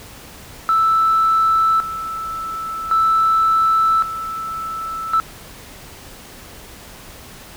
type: tone with tremolo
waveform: sine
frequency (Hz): 1318.5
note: E6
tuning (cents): 0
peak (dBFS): -11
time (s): 0.69-5.2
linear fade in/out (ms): 0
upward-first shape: square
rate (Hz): 0.45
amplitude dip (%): 75
effects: tanh soft clip ceiling -8 dBFS + pink hiss -39 dBFS RMS until 7.56 s